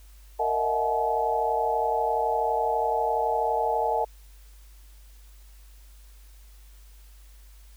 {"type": "tone cluster", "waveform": "sine", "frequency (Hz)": [459.8, 621, 653, 730, 856], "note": ["A#4", "D#5", "E5", "F#5", "A5"], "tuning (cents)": [-24, -3, -17, -24, -48], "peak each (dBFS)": [-29, -31, -32, -29, -26], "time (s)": [0.39, 4.05], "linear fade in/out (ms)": 10, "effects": ["added 50 Hz sine -47 dBFS peak until 7.76 s", "white hiss -59 dBFS RMS until 7.76 s"]}